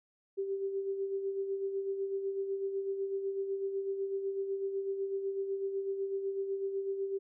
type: tone with tremolo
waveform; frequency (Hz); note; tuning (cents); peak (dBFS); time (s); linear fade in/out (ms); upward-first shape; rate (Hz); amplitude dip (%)
sine; 391.3; G4; -3; -30; 0.37-7.19; 20; sine; 8; 50
effects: none